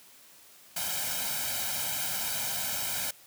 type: noise with comb filter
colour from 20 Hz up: white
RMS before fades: -32 dBFS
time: 0.76-3.11 s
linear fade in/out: 5 ms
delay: 1.3 ms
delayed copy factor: +0.9
effects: white hiss -55 dBFS RMS until 3.26 s + high-pass 80 Hz 12 dB/octave